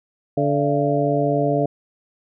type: harmonic tone with a mistuned harmonic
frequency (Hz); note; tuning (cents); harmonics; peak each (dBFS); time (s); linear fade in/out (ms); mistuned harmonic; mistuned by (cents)
144.8; D3; -24; 1 / 2 / 3 / 4 / 5; -23 / -23 / -23 / -23 / -23; 0.37-1.66; 5; 5; -100
effects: none